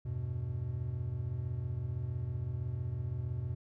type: chord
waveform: triangle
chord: E minor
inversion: none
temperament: equal with one note detuned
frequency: 82.41 / 98 / 124.04 Hz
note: E2 / G2 / B2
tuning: 0 / 0 / +8 cents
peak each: -39 / -38 / -34 dBFS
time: 0.05-3.55 s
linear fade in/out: 10 ms
effects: none